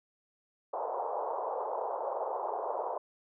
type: band-pass noise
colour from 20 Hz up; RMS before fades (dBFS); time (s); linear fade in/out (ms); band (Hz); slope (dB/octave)
white; -35; 0.73-2.98; 5; 430 to 990; 48
effects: none

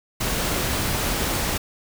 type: noise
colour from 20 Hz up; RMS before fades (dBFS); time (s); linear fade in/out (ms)
pink; -24; 0.2-1.58; 10
effects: none

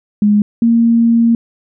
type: tone pair in turn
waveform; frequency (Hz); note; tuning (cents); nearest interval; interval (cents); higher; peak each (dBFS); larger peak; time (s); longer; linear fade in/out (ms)
sine; 207.7 / 231.7; G#3 / A#3; 0 / -10; major second; 190; second; -7; neither; 0.22-0.42 / 0.62-1.35; second; 2
effects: none

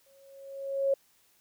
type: tone with exponential growth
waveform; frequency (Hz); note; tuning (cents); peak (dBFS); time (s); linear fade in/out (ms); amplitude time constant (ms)
sine; 548; C#5; -20; -21; 0.06-0.94; 5; 190
effects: white hiss -66 dBFS RMS until 1.4 s

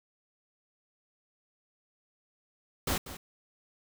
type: noise with echo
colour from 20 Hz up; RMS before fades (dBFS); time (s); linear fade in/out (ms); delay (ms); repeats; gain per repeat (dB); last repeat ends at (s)
pink; -30; 2.87-2.98; 5; 190; 1; -13; 3.17
effects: none

